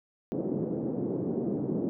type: band-pass noise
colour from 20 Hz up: white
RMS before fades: -31 dBFS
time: 0.32-1.89 s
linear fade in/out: 0 ms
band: 150 to 400 Hz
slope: 24 dB/octave
effects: none